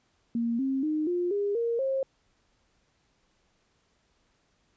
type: tone with pitch steps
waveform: sine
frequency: 233.1 / 267.8 / 307.6 / 353.3 / 405.9 / 466.2 / 535.5 Hz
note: A#3 / C4 / D#4 / F4 / G#4 / A#4 / C5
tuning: 0 / +40 / -20 / +20 / -40 / 0 / +40 cents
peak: -25 dBFS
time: 0.35-2.03 s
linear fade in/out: 2 ms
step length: 240 ms
effects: pink hiss -70 dBFS RMS until 4.76 s + resampled to 16000 Hz